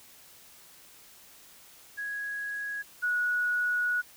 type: tone pair in turn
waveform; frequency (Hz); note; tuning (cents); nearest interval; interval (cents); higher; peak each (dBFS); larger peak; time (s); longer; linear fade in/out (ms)
sine; 1661.2 / 1462.1; G#6 / F#6; 0 / -21; major second; 221; first; -32 / -25; second; 1.97-2.83 / 3.02-4.02; second; 20
effects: white hiss -54 dBFS RMS until 4.16 s